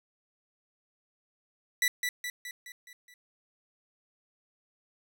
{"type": "tone with echo", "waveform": "sawtooth", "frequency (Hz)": 1968, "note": "B6", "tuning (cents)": -7, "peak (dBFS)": -20, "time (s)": [1.82, 1.88], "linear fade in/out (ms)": 2, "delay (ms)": 210, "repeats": 6, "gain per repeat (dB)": -5, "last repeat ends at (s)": 3.14, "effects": []}